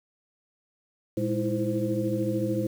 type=tone cluster; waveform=sine; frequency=116.1 / 206 / 321.2 / 334.6 / 519 Hz; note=A#2 / G#3 / E4 / E4 / C5; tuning=-7 / -14 / -45 / +26 / -14 cents; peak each=-31 dBFS; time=1.17-2.67 s; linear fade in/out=5 ms; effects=8-bit